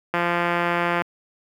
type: click train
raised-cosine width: 0.5 ms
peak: -7 dBFS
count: 153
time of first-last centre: 0.14-1.019 s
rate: 173 Hz
effects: high-pass 150 Hz 12 dB/octave + 8-bit